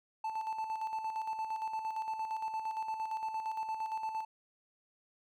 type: tone with tremolo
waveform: triangle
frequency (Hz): 880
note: A5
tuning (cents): 0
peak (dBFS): -31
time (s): 0.24-4.25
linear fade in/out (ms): 5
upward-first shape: square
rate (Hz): 8.7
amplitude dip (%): 50
effects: none